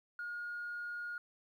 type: tone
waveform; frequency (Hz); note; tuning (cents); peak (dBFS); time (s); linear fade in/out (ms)
sine; 1431; F6; +42; -38; 0.19-1.18; 2
effects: tanh soft clip ceiling -35 dBFS + 12-bit